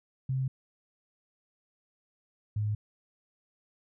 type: tone pair in turn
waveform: sine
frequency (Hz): 131.8 / 105.48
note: C3 / G#2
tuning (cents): +13 / +27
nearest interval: major third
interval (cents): 386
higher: first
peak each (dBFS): -27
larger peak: neither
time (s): 0.29-0.48 / 2.56-2.75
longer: neither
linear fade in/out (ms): 5
effects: none